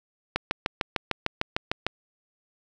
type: click train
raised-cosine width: 0.3 ms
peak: -8 dBFS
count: 11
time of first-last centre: 0.36-1.866 s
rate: 6.64 Hz
effects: none